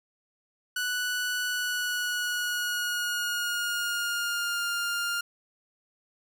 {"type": "tone with pitch glide", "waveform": "sawtooth", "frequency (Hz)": [1480, 1404.2], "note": ["F#6", "F6"], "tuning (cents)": [0, 9], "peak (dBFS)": -24, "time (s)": [0.76, 5.21], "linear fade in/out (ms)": 5, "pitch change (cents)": -91, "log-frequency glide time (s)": [1.46, 4.68], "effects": []}